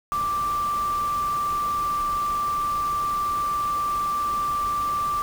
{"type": "tone in noise", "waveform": "sine", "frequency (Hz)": 1174.7, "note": "D6", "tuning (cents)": 0, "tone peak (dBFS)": -22, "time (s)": [0.12, 5.22], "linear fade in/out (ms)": 0, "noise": "pink", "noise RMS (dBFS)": -38, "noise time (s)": [0.12, 5.22], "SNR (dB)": 13, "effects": []}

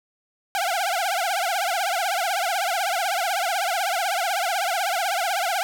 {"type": "tone with vibrato", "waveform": "sawtooth", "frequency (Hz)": 740, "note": "F#5", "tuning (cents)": 0, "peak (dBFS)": -18, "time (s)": [0.55, 5.63], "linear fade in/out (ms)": 0, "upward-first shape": "triangle", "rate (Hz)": 16, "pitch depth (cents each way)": 210, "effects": []}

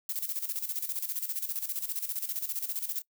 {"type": "noise with tremolo", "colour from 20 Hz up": "violet", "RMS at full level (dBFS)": -32, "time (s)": [0.09, 3.02], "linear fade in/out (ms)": 2, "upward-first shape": "square", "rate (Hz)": 15, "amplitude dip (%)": 70, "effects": ["noise-tail reverb RT60 0.1 s tail -22 dB re dry"]}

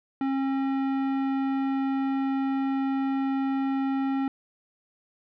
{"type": "tone with tanh clipping", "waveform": "sine", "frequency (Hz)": 270.2, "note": "C#4", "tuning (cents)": -44, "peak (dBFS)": -26, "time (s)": [0.21, 4.28], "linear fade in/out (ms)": 2, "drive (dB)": 15, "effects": []}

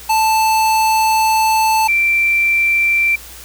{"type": "tone pair in turn", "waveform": ["square", "sine"], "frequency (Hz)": [880, 2349], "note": ["A5", "D7"], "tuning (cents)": [0, 0], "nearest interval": "octave + perfect fourth", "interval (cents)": 1700, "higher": "second", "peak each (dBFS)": [-12, -11], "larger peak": "second", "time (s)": [[0.09, 1.88], [1.88, 3.16]], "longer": "first", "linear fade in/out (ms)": 10, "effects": ["added 60 Hz sine -40 dBFS peak until 3.44 s", "white hiss -36 dBFS RMS until 3.44 s"]}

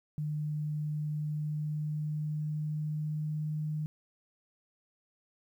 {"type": "tone with pitch glide", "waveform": "sine", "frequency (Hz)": [150.9, 153.01], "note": ["D3", "D#3"], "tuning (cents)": [47, -29], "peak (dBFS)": -31, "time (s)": [0.18, 3.86], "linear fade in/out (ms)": 0, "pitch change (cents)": 24, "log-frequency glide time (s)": [1.14, 3.49], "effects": ["11-bit"]}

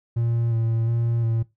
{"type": "tone with vibrato", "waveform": "triangle", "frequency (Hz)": 115.4, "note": "A#2", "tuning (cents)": -17, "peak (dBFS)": -18, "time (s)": [0.16, 1.43], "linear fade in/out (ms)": 10, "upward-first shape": "square", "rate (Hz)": 1.4, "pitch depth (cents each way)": 21, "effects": ["noise-tail reverb RT60 0.2 s tail -19 dB re dry"]}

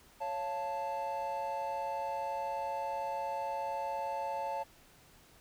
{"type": "chord", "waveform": "triangle", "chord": "Db augmented", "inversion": "none", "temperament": "equal with one note detuned", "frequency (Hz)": [554.4, 691.6, 880], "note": ["Db5", "F5", "A5"], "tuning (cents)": [0, -17, 0], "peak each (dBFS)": [-38, -40, -34], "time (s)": [0.2, 4.64], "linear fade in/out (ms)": 20, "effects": ["pink hiss -61 dBFS RMS until 5.4 s"]}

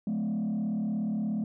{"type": "tone with frequency modulation", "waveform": "sine", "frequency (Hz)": 213.1, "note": "G#3", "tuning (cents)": 45, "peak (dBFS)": -25, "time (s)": [0.07, 1.44], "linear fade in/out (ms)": 2, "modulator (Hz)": 36.9, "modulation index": 0.81, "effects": ["tanh soft clip ceiling -26 dBFS"]}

